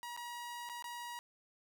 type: tone with dropouts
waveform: sawtooth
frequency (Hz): 957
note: A#5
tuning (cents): +45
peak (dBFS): -39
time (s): 0.03-1.19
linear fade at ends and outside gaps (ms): 0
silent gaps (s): 0.165-0.174 / 0.69-0.697 / 0.824-0.842
effects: none